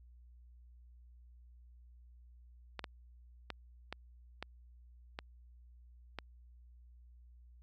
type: clicks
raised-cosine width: 0.3 ms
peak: -24 dBFS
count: 7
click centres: 2.793 / 2.842 / 3.503 / 3.926 / 4.426 / 5.189 / 6.187 s
effects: added 60 Hz sine -56 dBFS peak until 7.62 s